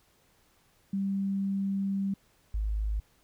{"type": "tone pair in turn", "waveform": "sine", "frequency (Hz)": [196, 52.76], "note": ["G3", "G#1"], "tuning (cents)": [0, 28], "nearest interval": "octave + major seventh", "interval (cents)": 2272, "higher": "first", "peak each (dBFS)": -27, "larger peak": "neither", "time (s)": [[0.93, 2.14], [2.54, 3]], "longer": "first", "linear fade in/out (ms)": 5, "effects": ["pink hiss -66 dBFS RMS until 3.23 s"]}